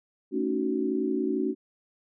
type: chord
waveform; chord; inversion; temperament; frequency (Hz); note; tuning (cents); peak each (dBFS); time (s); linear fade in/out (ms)
sine; D# half-diminished seventh; second; just; 224 / 280 / 311.1 / 373.4; A3 / C#4 / D#4 / F#4; +31 / +18 / 0 / +16; -32 / -29 / -32 / -29; 0.31-1.55; 50
effects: none